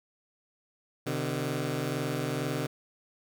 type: tone pair together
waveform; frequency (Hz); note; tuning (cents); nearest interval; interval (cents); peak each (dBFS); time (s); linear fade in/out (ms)
15% pulse; 128.76 / 150.8; C3 / D3; -27 / +46; minor third; 273; -26; 1.06-2.67; 10
effects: none